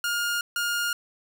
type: tone pair in turn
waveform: sawtooth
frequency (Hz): 1417 / 1417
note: F6 / F6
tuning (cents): +25 / +25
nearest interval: unison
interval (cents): 0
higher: neither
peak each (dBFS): -21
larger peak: neither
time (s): 0.04-0.41 / 0.56-0.93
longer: neither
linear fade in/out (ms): 2
effects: none